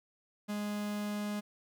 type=tone; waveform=45% pulse; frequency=207.7 Hz; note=G#3; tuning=in tune; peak=-34 dBFS; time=0.48-1.41 s; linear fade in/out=20 ms; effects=none